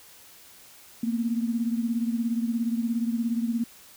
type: beating tone pair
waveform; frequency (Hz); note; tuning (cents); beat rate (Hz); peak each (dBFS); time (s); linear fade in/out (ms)
sine; 229.1 / 246.1; A#3 / B3; -30 / -6; 17; -25 / -30; 1.03-3.64; 5
effects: white hiss -51 dBFS RMS until 3.96 s